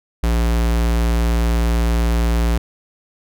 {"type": "tone", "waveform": "square", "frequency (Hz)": 57.8, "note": "A#1", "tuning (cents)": -14, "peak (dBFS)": -15, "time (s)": [0.23, 2.58], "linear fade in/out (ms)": 5, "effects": []}